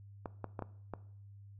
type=clicks; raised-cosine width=1 ms; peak=-25 dBFS; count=5; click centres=0.258 / 0.443 / 0.592 / 0.623 / 0.937 s; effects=noise-tail reverb RT60 0.6 s tail -18 dB re dry + added 100 Hz sine -51 dBFS peak until 1.59 s